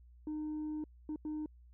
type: tone bursts at uneven times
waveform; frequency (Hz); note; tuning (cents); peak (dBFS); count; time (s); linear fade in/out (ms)
sine; 305.7; D#4; -30; -34; 3; 0.27-0.84 / 1.09-1.16 / 1.25-1.46; 2
effects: tanh soft clip ceiling -35 dBFS + added 60 Hz sine -56 dBFS peak until 1.73 s